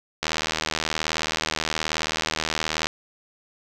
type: click train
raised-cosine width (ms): 0.2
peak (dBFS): -6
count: 209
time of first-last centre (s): 0.23-2.87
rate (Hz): 78.8
effects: none